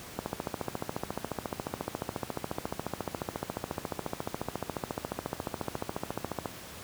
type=click train; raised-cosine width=1 ms; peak=-17 dBFS; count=90; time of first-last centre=0.19-6.458 s; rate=14.2 Hz; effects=pink hiss -45 dBFS RMS until 6.83 s + high-pass 80 Hz 12 dB/octave